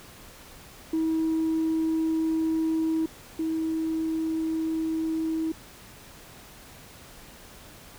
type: tone pair in turn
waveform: sine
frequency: 321 / 321 Hz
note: E4 / E4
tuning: -46 / -46 cents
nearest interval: unison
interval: 0 cents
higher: neither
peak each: -21 / -24 dBFS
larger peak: first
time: 0.93-3.06 / 3.39-5.52 s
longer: neither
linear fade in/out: 5 ms
effects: tanh soft clip ceiling -20 dBFS + pink hiss -48 dBFS RMS until 7.98 s